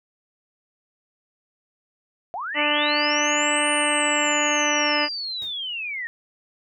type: linear two-way sweep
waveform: sine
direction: up then down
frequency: 647 to 9010 to 1814 Hz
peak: -27 dBFS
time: 2.34-6.07 s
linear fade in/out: 0 ms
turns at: 3.71 s
type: harmonic tone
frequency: 295.9 Hz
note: D4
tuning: 13 cents sharp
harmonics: 1 / 2 / 3 / 4 / 5 / 6 / 7 / 8 / 9 / 10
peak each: -29 / -27 / -28 / -29 / -33 / -28 / -28 / -33 / -28 / -27 dBFS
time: 2.54-5.09 s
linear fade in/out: 50 ms
type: noise with exponential decay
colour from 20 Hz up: pink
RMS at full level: -43 dBFS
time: 5.42-5.6 s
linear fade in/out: 0 ms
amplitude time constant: 39 ms
effects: none